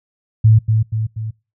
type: tone with echo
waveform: sine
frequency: 110 Hz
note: A2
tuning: in tune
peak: -6 dBFS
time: 0.44-0.59 s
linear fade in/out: 10 ms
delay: 240 ms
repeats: 3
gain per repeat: -5 dB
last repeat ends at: 1.31 s
effects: noise-tail reverb RT60 0.3 s tail -26 dB re dry